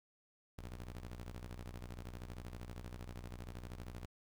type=ring-modulated tone; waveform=sawtooth; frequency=60.7 Hz; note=B1; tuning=29 cents flat; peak=-39 dBFS; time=0.58-4.06 s; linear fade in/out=5 ms; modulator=24 Hz; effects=11-bit